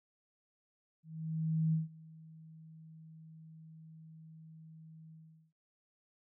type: tone with ADSR envelope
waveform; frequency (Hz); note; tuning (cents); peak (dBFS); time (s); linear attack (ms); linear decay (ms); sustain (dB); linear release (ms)
sine; 159.7; D#3; +45; -27; 1.03-5.53; 700; 150; -24; 410
effects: none